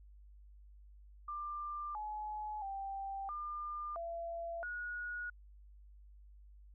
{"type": "tone with pitch steps", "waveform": "sine", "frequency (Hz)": [1190, 849, 784, 1200, 676, 1452], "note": ["D6", "G#5", "G5", "D6", "E5", "F#6"], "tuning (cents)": [22, 38, 0, 37, 43, -33], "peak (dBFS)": -39, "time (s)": [1.28, 5.3], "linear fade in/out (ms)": 5, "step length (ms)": 670, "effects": ["added 50 Hz sine -55 dBFS peak until 6.74 s"]}